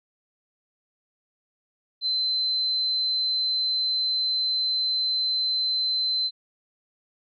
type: tone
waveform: sine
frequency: 4070 Hz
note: C8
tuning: 49 cents flat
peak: -22 dBFS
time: 2.01-6.31 s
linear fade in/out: 50 ms
effects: none